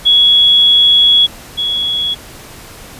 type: tone pair in turn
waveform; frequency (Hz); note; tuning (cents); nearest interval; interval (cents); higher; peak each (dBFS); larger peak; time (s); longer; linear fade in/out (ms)
sine; 3356 / 3356; G#7 / G#7; +17 / +17; unison; 0; neither; -5 / -13; first; 0.05-1.27 / 1.57-2.15; first; 20
effects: pink hiss -34 dBFS RMS until 2.99 s + resampled to 32000 Hz